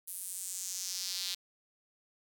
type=tone with high-pass filter sweep; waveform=square; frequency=92.5 Hz; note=F#2; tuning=in tune; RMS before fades=-39 dBFS; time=0.07-1.35 s; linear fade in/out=10 ms; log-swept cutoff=11000 to 3900 Hz; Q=2.7; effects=none